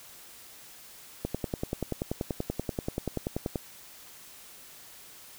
click train, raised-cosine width 2 ms, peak -16 dBFS, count 25, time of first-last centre 1.25-3.558 s, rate 10.4 Hz, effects white hiss -50 dBFS RMS until 5.38 s

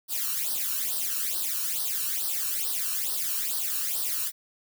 blue noise with flanger, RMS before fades -29 dBFS, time 0.08-4.32 s, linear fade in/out 50 ms, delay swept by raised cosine 0.21 to 0.74 ms, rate 2.3 Hz, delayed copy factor +0.85, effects none

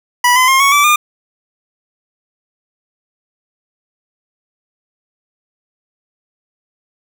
25% pulse tone with pitch steps, 979 / 1021.2 / 1065.1 / 1111 / 1158.9 / 1208.8 Hz, B5 / C6 / C6 / C#6 / D6 / D6, -15 / -42 / +30 / +4 / -23 / +50 cents, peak -4 dBFS, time 0.24-0.96 s, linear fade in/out 5 ms, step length 120 ms, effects none

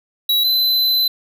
square tone pair in turn, 3900 / 4033 Hz, B7 / B7, -23 / +36 cents, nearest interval minor second, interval 59 cents, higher second, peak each -14 dBFS, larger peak neither, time 0.29-0.44 / 0.44-1.08 s, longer second, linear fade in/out 5 ms, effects none

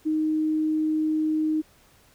sine tone, 311.1 Hz, D#4, in tune, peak -21 dBFS, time 0.05-1.62 s, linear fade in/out 20 ms, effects pink hiss -58 dBFS RMS until 2.14 s

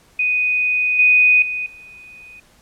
sine tone with level steps, 2489 Hz, D#7, in tune, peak -15 / -9 / -21 / -38 dBFS, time 0.19-2.4 s, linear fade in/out 5 ms, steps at 0.99 / 1.42 / 1.66 s, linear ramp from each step 2 ms, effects pink hiss -53 dBFS RMS until 2.61 s + low-pass 12000 Hz 12 dB/octave

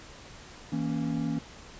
triangle chord, A# diminished, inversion second, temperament equal with one note detuned, 162.17 / 233.1 / 277.2 Hz, E3 / A#3 / C#4, -28 / 0 / 0 cents, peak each -30 dBFS, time 0.72-1.39 s, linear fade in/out 5 ms, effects pink hiss -48 dBFS RMS until 1.79 s + resampled to 16000 Hz

